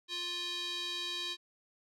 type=tone with band-pass filter; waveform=square; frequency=350.9 Hz; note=F4; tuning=8 cents sharp; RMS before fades=-38 dBFS; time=0.08-1.37 s; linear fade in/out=50 ms; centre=3800 Hz; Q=3.9; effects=none